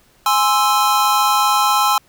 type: chord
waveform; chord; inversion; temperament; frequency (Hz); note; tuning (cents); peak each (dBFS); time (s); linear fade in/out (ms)
square; Ab augmented; none; equal; 830.6 / 1046.5 / 1318.5; Ab5 / C6 / E6; 0 / 0 / 0; -18; 0.26-1.98; 2
effects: pink hiss -54 dBFS RMS until 2.08 s